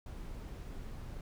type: noise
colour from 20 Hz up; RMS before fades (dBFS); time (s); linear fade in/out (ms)
brown; -44; 0.06-1.21; 2
effects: none